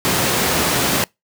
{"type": "high-pass noise", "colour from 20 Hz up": "pink", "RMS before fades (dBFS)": -18, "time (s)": [0.05, 1.04], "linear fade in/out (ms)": 0, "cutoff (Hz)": 130, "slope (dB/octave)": 12, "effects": ["noise-tail reverb RT60 0.2 s tail -26 dB re dry"]}